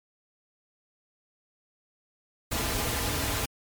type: noise with comb filter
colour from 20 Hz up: pink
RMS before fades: -29 dBFS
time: 2.51-3.46 s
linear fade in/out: 10 ms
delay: 5.4 ms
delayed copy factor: -0.55
effects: MP3 96 kbps